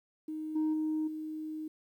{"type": "tone with level steps", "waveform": "sine", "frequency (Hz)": 311.1, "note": "D#4", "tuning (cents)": 0, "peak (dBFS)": [-35, -25, -28, -36], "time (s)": [0.28, 1.68], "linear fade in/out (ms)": 5, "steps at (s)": [0.55, 0.73, 1.07], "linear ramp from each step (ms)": 10, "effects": ["tanh soft clip ceiling -26 dBFS", "11-bit"]}